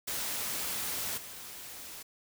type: noise with level steps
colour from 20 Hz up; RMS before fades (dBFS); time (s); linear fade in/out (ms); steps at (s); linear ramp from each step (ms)
white; -35 / -45; 0.07-2.03; 10; 1.17; 10
effects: none